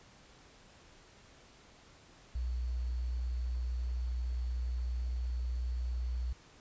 sine tone with sample-and-hold, 61 Hz, B1, 21 cents flat, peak -32 dBFS, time 2.35-6.33 s, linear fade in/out 5 ms, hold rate 4410 Hz, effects pink hiss -59 dBFS RMS until 6.6 s + resampled to 16000 Hz

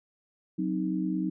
sine chord, C diminished, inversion second, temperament equal, 185 / 261.6 / 311.1 Hz, Gb3 / C4 / Eb4, 0 / 0 / 0 cents, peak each -30 / -34 / -30 dBFS, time 0.58-1.3 s, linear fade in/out 10 ms, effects none

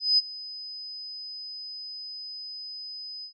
sine tone with ADSR envelope, 5020 Hz, D#8, 15 cents sharp, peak -16 dBFS, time 0-3.33 s, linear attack 180 ms, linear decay 27 ms, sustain -20 dB, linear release 92 ms, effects none

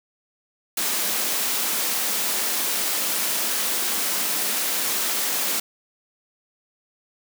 white high-pass noise, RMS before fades -24 dBFS, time 0.77-5.6 s, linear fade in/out 5 ms, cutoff 180 Hz, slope 96 dB/octave, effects none

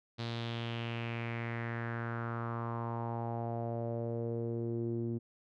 sawtooth tone with low-pass filter sweep, 116.54 Hz, A#2, in tune, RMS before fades -37 dBFS, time 0.18-5.19 s, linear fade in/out 20 ms, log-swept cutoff 4100 to 300 Hz, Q 3.8, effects none

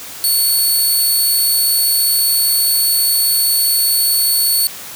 5% pulse tone, 4435 Hz, C#8, in tune, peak -5 dBFS, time 0.24-4.67 s, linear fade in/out 0 ms, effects white hiss -31 dBFS RMS until 4.95 s + high-pass 60 Hz 12 dB/octave

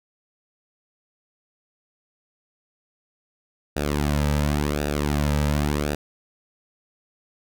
sawtooth tone with flanger, 73.42 Hz, D2, in tune, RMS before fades -23 dBFS, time 3.76-5.95 s, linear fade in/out 5 ms, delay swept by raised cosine 0.93 to 2.83 ms, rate 0.92 Hz, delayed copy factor -0.75, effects none

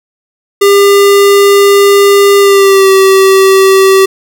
square tone with pitch glide, 400.9 to 385 Hz, G4 to G4, +39 to -31 cents, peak -3 dBFS, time 0.61-4.06 s, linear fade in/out 10 ms, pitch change -70 cents, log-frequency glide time 2.39-2.9 s, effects none

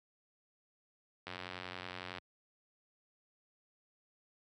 click train, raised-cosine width 0.3 ms, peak -26 dBFS, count 84, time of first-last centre 1.27-2.184 s, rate 90.8 Hz, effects high-pass 80 Hz 12 dB/octave

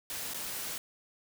white noise with dropouts, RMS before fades -38 dBFS, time 0.1-0.78 s, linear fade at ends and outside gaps 1 ms, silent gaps 0.336-0.344 s, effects none

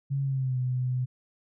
sine tone with pitch glide, 138.1 to 126.64 Hz, C#3 to B2, -6 to +44 cents, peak -25 dBFS, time 0.1-1.06 s, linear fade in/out 20 ms, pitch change -150 cents, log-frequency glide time 0.22-0.58 s, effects none

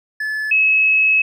triangle / sine tone pair in turn, 1728 / 2576 Hz, A6 / E7, -32 / -41 cents, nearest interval perfect fifth, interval 691 cents, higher second, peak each -18 / -11 dBFS, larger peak second, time 0.2-0.51 / 0.51-1.22 s, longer second, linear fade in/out 5 ms, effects none

